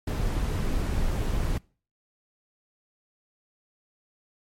brown noise, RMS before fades -26 dBFS, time 0.07-1.58 s, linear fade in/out 5 ms, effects noise-tail reverb RT60 0.4 s tail -24 dB re dry + MP3 64 kbps

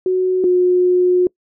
sine tone pair in turn, 370 / 361.3 Hz, F#4 / F#4, 0 / -41 cents, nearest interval unison, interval 41 cents, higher first, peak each -13 / -10 dBFS, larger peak second, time 0.06-0.44 / 0.44-1.27 s, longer second, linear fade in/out 2 ms, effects noise-tail reverb RT60 0.1 s tail -25 dB re dry

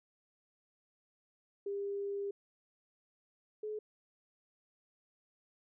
sine tone pair in turn, 400.8 / 426.4 Hz, G4 / G#4, +38 / +46 cents, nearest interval minor second, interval 108 cents, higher second, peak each -35 / -37 dBFS, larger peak first, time 1.66-2.31 / 3.63-3.79 s, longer first, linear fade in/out 5 ms, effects none

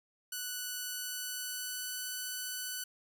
5% pulse tone with pitch glide, 1483 to 1495 Hz, F#6 to F#6, +4 to +17 cents, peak -26 dBFS, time 0.32-2.84 s, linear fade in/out 5 ms, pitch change +13 cents, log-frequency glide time 0.77-2.05 s, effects none

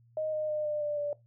sine tone with pitch steps, 622.3 / 614.4 / 606.7 / 599 / 591.5 / 584 Hz, D#5 / D#5 / D#5 / D5 / D5 / D5, 0 / -22 / -44 / +34 / +12 / -10 cents, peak -29 dBFS, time 0.17-1.13 s, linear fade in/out 2 ms, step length 160 ms, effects noise-tail reverb RT60 0.2 s tail -20 dB re dry + added 117 Hz sine -59 dBFS peak until 1.26 s

